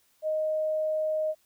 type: tone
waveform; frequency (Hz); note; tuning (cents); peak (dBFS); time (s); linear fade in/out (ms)
sine; 622.3; D#5; 0; -25; 0.22-1.35; 50
effects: white hiss -67 dBFS RMS until 1.45 s